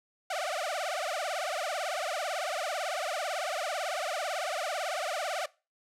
sawtooth tone with vibrato, 670 Hz, E5, 28 cents sharp, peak -27 dBFS, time 0.3-5.46 s, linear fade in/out 5 ms, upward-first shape triangle, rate 18 Hz, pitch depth 290 cents each way, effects noise-tail reverb RT60 0.3 s tail -21 dB re dry + low-pass 10000 Hz 12 dB/octave

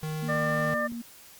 square tone, 155.56 Hz, D#3, in tune, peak -31 dBFS, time 0.03-0.74 s, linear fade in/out 0 ms
sine tone with pitch glide, 233.1 to 234.6 Hz, A#3 to A#3, 0 to +11 cents, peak -33 dBFS, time 0.22-1.02 s, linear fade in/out 10 ms, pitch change +11 cents, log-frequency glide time 0.53-0.75 s
harmonic tone, 598 Hz, D5, 31 cents sharp, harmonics 1 / 2 / 3, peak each -29 / -32 / -30 dBFS, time 0.28-0.88 s, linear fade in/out 20 ms
click, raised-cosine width 3 ms, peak -33 dBFS, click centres 0.921 s
effects white hiss -51 dBFS RMS until 1.39 s + Opus 48 kbps

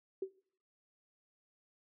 sine tone with exponential decay, 383.2 Hz, G4, 39 cents flat, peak -31 dBFS, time 0.22-0.33 s, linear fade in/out 5 ms, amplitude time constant 22 ms, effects noise-tail reverb RT60 0.6 s tail -23 dB re dry

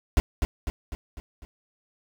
brown noise with echo, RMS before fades -18 dBFS, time 0.17-0.2 s, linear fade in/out 0 ms, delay 250 ms, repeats 5, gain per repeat -5 dB, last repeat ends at 1.45 s, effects none

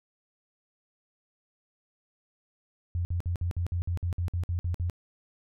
sine tone bursts, 87.3 Hz, F2, in tune, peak -26 dBFS, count 13, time 2.95-4.898 s, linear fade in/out 0 ms, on 100 ms, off 54 ms, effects none

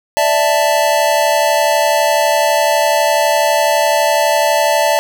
square chord, D suspended second, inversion none, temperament equal, 587.3 / 659.3 / 880 Hz, D5 / E5 / A5, 0 / 0 / 0 cents, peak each -16 dBFS, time 0.17-4.99 s, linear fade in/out 0 ms, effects none

